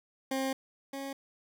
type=tone pair in turn; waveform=20% pulse; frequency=266.4 / 273.9 Hz; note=C4 / C#4; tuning=+31 / -21 cents; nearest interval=unison; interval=48 cents; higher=second; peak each=-25 / -32 dBFS; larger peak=first; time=0.31-0.53 / 0.93-1.13 s; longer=first; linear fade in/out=5 ms; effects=none